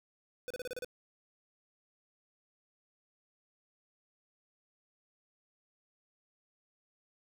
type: tone bursts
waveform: square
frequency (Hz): 500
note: B4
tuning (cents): +21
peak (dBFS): -38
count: 7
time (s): 0.48-0.846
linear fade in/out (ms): 0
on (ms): 24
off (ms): 33
effects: none